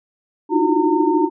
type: tone cluster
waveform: sine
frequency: 302.2 / 315.6 / 344.7 / 370 / 912 Hz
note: D4 / D#4 / F4 / F#4 / A#5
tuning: +50 / +25 / -23 / 0 / -38 cents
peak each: -20 dBFS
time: 0.49-1.3 s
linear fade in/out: 50 ms
effects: none